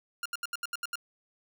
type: tone bursts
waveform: sawtooth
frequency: 1400 Hz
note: F6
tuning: 4 cents sharp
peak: -28 dBFS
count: 8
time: 0.23-0.956 s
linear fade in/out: 2 ms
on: 26 ms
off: 74 ms
effects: none